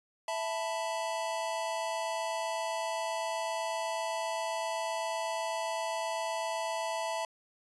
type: chord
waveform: square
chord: E suspended fourth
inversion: none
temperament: equal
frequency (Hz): 659.3 / 880 / 987.8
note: E5 / A5 / B5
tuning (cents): 0 / 0 / 0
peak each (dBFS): -36 / -37 / -40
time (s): 0.28-7.25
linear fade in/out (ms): 2
effects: resampled to 24000 Hz